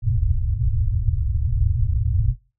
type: low-pass noise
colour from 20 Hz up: white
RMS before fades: -20 dBFS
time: 0.02-2.36 s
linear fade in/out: 50 ms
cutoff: 120 Hz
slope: 96 dB/octave
effects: noise-tail reverb RT60 0.3 s tail -19 dB re dry